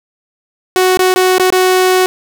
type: tone with dropouts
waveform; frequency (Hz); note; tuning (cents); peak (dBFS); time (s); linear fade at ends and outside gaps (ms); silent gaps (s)
sawtooth; 370.2; F#4; +1; -4; 0.76-2.06; 0; 0.972-0.992 / 1.14-1.16 / 1.382-1.397 / 1.503-1.524
effects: none